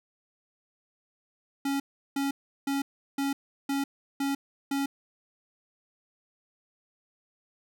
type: tone bursts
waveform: square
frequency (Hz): 277.2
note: C#4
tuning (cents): 0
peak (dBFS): -27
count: 7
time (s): 1.65-4.86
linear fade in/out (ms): 5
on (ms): 150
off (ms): 360
effects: none